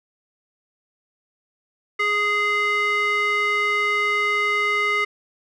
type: tone with band-pass filter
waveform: square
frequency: 414.8 Hz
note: G#4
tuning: 2 cents flat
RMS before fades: -21 dBFS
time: 1.99-5.05 s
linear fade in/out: 10 ms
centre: 1800 Hz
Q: 6.9
effects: none